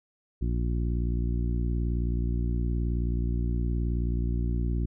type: harmonic tone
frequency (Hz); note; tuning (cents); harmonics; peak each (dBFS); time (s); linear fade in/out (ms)
59; A#1; +22; 1 / 2 / 3 / 4 / 5 / 6; -26 / -32 / -36 / -38 / -40 / -42; 0.41-4.86; 10
effects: none